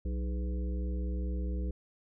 harmonic tone with a mistuned harmonic, 62.4 Hz, B1, 19 cents sharp, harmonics 1 / 3 / 5 / 7 / 8, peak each -31 / -41 / -45 / -48 / -49 dBFS, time 0.05-1.71 s, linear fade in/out 5 ms, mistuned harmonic 7, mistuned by -90 cents, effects none

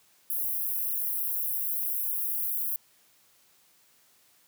white high-pass noise, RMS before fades -30 dBFS, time 0.3-2.76 s, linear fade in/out 0 ms, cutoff 11000 Hz, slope 48 dB/octave, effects white hiss -63 dBFS RMS until 4.47 s + high-pass 80 Hz 12 dB/octave

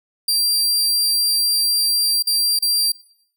sawtooth tone with dropouts, 4724 Hz, D8, 9 cents sharp, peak -13 dBFS, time 0.28-2.92 s, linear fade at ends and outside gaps 5 ms, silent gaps 2.225-2.27 / 2.59-2.623 s, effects noise-tail reverb RT60 0.7 s tail -21 dB re dry

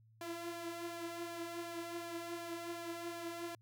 sawtooth tone with flanger, 339.9 Hz, F4, 47 cents flat, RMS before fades -44 dBFS, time 0.21-3.55 s, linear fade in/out 2 ms, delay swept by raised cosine 1.2 to 4.4 ms, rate 2.7 Hz, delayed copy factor +0.5, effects added 111 Hz sine -63 dBFS peak until 3.61 s

